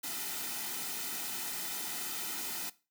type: noise with comb filter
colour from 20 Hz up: white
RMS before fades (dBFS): -38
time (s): 0.03-2.7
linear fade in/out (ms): 10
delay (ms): 1.8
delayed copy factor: -0.65
effects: noise-tail reverb RT60 0.3 s tail -18 dB re dry + high-pass 150 Hz 12 dB/octave